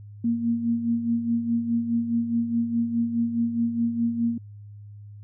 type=tone with tremolo; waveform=sine; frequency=233.1 Hz; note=A#3; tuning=in tune; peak=-19 dBFS; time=0.24-4.38 s; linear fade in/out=5 ms; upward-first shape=sine; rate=4.8 Hz; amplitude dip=60%; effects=added 103 Hz sine -40 dBFS peak until 5.23 s